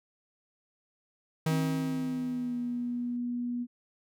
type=tone with exponential decay; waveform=45% pulse; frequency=159.1 Hz; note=D#3; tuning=39 cents sharp; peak=-25 dBFS; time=1.46-3.17 s; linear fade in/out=5 ms; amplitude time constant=370 ms
type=tone with pitch glide; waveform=sine; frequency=266 to 242.5 Hz; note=C4 to B3; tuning=+29 to -31 cents; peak=-30 dBFS; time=1.48-3.67 s; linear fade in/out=50 ms; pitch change=-160 cents; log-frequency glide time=1.76-2.58 s
effects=none